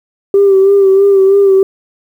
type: tone with vibrato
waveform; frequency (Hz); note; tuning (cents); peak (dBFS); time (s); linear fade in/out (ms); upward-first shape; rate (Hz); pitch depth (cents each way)
sine; 392; G4; 0; -3; 0.34-1.63; 2; sine; 3.1; 40
effects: tanh soft clip ceiling 0 dBFS + 7-bit